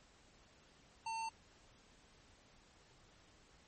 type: tone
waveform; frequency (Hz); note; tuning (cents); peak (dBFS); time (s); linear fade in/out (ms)
square; 901; A5; +41; -40; 1.06-1.29; 5
effects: pink hiss -66 dBFS RMS until 3.67 s + MP3 32 kbps